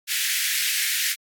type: high-pass noise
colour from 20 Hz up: pink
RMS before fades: -24 dBFS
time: 0.07-1.16 s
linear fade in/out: 50 ms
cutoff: 1700 Hz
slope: 48 dB/octave
effects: AAC 64 kbps